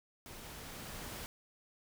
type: noise with level ramp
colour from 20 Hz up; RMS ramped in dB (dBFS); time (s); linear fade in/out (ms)
pink; -50 to -44; 0.26-1.26; 0
effects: none